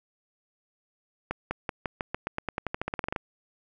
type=accelerating click train; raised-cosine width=0.5 ms; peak=-14 dBFS; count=20; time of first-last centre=1.31-3.162 s; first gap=200 ms; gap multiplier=0.91; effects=none